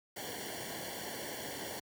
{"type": "noise with comb filter", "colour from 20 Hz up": "pink", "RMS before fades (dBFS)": -42, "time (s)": [0.16, 1.8], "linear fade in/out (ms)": 10, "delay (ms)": 0.79, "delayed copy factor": -0.85, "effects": ["high-pass 80 Hz 12 dB/octave"]}